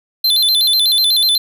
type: tone with vibrato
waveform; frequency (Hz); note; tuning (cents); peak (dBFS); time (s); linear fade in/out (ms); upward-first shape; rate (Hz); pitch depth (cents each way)
square; 3800; A#7; +33; -11; 0.24-1.38; 5; square; 8.1; 140
effects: none